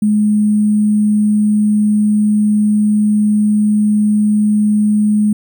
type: tone with sample-and-hold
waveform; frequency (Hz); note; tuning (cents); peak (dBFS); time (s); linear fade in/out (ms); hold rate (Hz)
sine; 210.7; G#3; +25; -9; 0.02-5.33; 5; 8820
effects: none